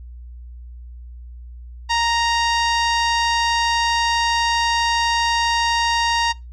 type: tone with low-pass filter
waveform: sawtooth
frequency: 932.3 Hz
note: A#5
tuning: in tune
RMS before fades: -19 dBFS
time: 1.89-6.33 s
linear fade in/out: 20 ms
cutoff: 5000 Hz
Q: 1.8
effects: noise-tail reverb RT60 0.2 s tail -21 dB re dry + added 60 Hz sine -34 dBFS peak until 6.52 s